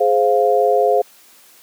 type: chord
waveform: sine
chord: F minor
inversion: first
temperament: just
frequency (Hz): 419.1 / 523.8 / 698.5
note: Ab4 / C5 / F5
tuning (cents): +16 / +2 / 0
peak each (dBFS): -16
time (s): 0-1.02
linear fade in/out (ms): 10
effects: white hiss -48 dBFS RMS until 1.62 s + high-pass 200 Hz 12 dB/octave